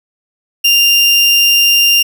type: tone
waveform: 30% pulse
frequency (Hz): 2792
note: F7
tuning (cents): -1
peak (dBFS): -4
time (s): 0.64-2.03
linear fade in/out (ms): 10
effects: none